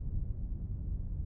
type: low-pass noise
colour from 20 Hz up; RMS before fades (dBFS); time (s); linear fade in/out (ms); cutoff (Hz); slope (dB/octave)
pink; -36; 0-1.25; 10; 100; 12
effects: none